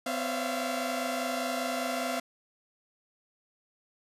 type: tone cluster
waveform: sawtooth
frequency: 253.7 / 536 / 571 / 666 / 691 Hz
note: B3 / C5 / D5 / E5 / F5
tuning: +47 / +42 / -49 / +18 / -19 cents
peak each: -31 / -36 / -38 / -33 / -30 dBFS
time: 0.06-2.2 s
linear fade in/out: 5 ms
effects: resampled to 32000 Hz